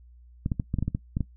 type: clicks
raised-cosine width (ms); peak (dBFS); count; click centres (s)
5; -14; 10; 0.461 / 0.518 / 0.598 / 0.741 / 0.787 / 0.826 / 0.88 / 0.949 / 1.169 / 1.207
effects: noise-tail reverb RT60 0.1 s tail -18 dB re dry + added 60 Hz sine -49 dBFS peak until 1.36 s